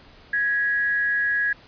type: tone pair together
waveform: sine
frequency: 1661.2 / 1922.9 Hz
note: G#6 / B6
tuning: 0 / -47 cents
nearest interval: minor third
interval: 253 cents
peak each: -20 / -29 dBFS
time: 0.33-1.53 s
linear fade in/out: 5 ms
effects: pink hiss -50 dBFS RMS until 1.67 s + resampled to 11025 Hz